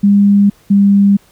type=tone pair in turn; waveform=sine; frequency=201.6 / 199.98 Hz; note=G3 / G3; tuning=+49 / +35 cents; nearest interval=unison; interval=14 cents; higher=first; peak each=-5 dBFS; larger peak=neither; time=0.03-0.5 / 0.7-1.17 s; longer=neither; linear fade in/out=10 ms; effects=pink hiss -49 dBFS RMS until 1.31 s